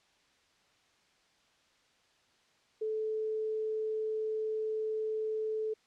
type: tone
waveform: sine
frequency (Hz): 435.5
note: A4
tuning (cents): -18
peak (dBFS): -31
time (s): 2.81-5.74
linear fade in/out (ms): 10
effects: white hiss -68 dBFS RMS until 5.86 s + low-pass 5000 Hz 12 dB/octave